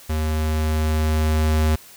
square tone with level ramp, 77.78 Hz, D#2, in tune, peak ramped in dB -21 to -16 dBFS, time 0.09-1.76 s, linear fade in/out 10 ms, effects white hiss -45 dBFS RMS until 1.96 s

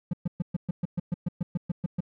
triangle tone bursts, 174.61 Hz, F3, in tune, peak -22 dBFS, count 14, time 0.11-2.006 s, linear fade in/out 5 ms, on 24 ms, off 120 ms, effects none

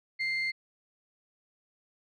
sine tone pair together, 2093 / 4344 Hz, C7 / C#8, 0 / -36 cents, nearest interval octave + minor second, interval 1264 cents, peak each -28 / -37 dBFS, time 0.19-0.52 s, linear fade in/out 20 ms, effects tanh soft clip ceiling -22 dBFS

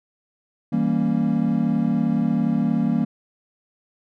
triangle chord, E diminished seventh, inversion none, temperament equal with one note detuned, 163.39 / 196 / 233.1 / 277.2 Hz, E3 / G3 / Bb3 / Db4, -15 / 0 / 0 / 0 cents, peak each -23 / -22 / -19 / -25 dBFS, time 0.72-3.05 s, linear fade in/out 10 ms, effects none

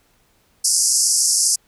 pink band-pass noise, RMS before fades -17 dBFS, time 0.64-1.56 s, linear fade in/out 10 ms, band 4900 to 11000 Hz, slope 96 dB/octave, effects pink hiss -60 dBFS RMS until 1.67 s

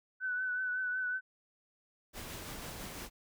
sine tone with vibrato, 1500 Hz, F#6, 23 cents sharp, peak -32 dBFS, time 0.2-1.21 s, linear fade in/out 50 ms, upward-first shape triangle, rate 5.4 Hz, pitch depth 37 cents each way
pink noise with tremolo, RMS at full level -43 dBFS, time 2.13-3.1 s, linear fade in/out 50 ms, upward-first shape sine, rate 6 Hz, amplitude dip 25%
effects none

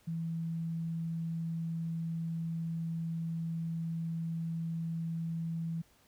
sine tone, 164.81 Hz, E3, in tune, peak -33 dBFS, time 0.07-5.82 s, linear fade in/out 10 ms, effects pink hiss -66 dBFS RMS until 6.07 s

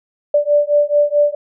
sine beating tone pair, 584 / 588.6 Hz, D5 / D5, -10 / +4 cents, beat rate 4.6 Hz, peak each -14 dBFS, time 0.34-1.35 s, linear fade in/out 5 ms, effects none

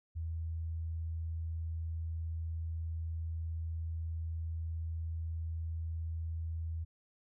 sine tone, 81.6 Hz, E2, 17 cents flat, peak -35 dBFS, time 0.15-6.85 s, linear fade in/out 20 ms, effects none

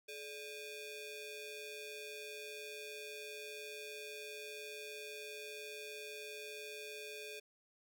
sawtooth ring-modulated tone, 1013 Hz, B5, 44 cents sharp, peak -39 dBFS, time 0.08-7.4 s, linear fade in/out 10 ms, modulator 1440 Hz, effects none

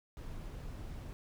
brown noise, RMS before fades -44 dBFS, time 0.17-1.13 s, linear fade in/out 0 ms, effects none

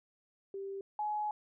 sine tone pair in turn, 392 / 843.2 Hz, G4 / G#5, 0 / +26 cents, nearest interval octave + minor second, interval 1326 cents, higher second, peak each -38 / -32 dBFS, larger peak second, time 0.54-0.81 / 0.99-1.31 s, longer second, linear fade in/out 2 ms, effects none

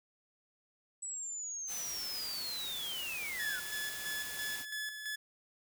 sine linear sweep, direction down, 7930 to 1406 Hz, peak -38 dBFS, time 1.02-3.6 s, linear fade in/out 10 ms
white noise, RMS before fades -44 dBFS, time 1.67-4.66 s, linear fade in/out 50 ms
sawtooth tone with tremolo, 1715 Hz, A6, 45 cents flat, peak -33 dBFS, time 3.39-5.16 s, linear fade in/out 10 ms, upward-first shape square, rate 3 Hz, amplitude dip 50%
effects none

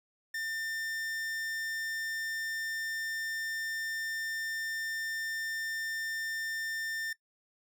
45% pulse tone, 1800 Hz, A6, 39 cents sharp, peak -34 dBFS, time 0.34-7.13 s, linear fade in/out 5 ms, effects noise-tail reverb RT60 0.1 s tail -20 dB re dry

